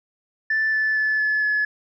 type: tone with pitch steps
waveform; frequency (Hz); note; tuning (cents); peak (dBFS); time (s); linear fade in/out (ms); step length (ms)
sine; 1760 / 1746.8 / 1733.8 / 1720.8 / 1707.9; A6 / A6 / A6 / A6 / G#6; 0 / -13 / -26 / -39 / +48; -17; 0.5-1.65; 5; 230
effects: tanh soft clip ceiling -15 dBFS